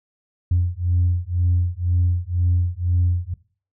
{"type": "beating tone pair", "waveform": "sine", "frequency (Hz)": [87.31, 89.31], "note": ["F2", "F2"], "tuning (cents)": [0, 39], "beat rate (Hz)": 2, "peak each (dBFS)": -19, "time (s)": [0.51, 3.34], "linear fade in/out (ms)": 5, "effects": ["noise-tail reverb RT60 0.4 s tail -19 dB re dry", "tanh soft clip ceiling -11 dBFS"]}